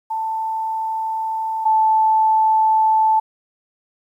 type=tone pair in turn; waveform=sine; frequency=886 / 876.3 Hz; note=A5 / A5; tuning=+12 / -7 cents; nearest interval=unison; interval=19 cents; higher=first; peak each=-20 / -12 dBFS; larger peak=second; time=0.1-1.65 / 1.65-3.2 s; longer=neither; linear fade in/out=10 ms; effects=9-bit